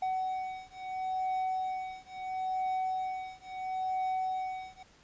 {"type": "beating tone pair", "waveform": "triangle", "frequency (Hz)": [750, 750.74], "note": ["F#5", "F#5"], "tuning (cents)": [23, 25], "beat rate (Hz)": 0.74, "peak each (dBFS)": [-33, -33], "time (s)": [0.02, 4.83], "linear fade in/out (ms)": 5, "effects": ["pink hiss -61 dBFS RMS until 5.03 s", "resampled to 16000 Hz"]}